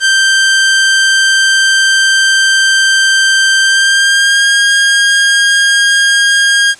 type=tone with pitch glide; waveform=sawtooth; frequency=1568 to 1620.5 Hz; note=G6 to G#6; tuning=0 to -43 cents; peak=-3 dBFS; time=0-6.75 s; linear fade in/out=50 ms; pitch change=+57 cents; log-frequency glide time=3.61-4.47 s; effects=white hiss -38 dBFS RMS until 6.79 s + resampled to 22050 Hz